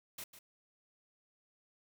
white noise with echo, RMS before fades -45 dBFS, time 0.18-0.24 s, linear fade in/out 5 ms, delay 150 ms, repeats 1, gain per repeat -11 dB, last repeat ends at 0.39 s, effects none

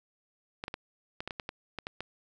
clicks, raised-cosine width 0.3 ms, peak -20 dBFS, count 11, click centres 0.639 / 0.681 / 0.741 / 1.205 / 1.276 / 1.308 / 1.398 / 1.491 / 1.787 / 1.869 / 2.006 s, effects none

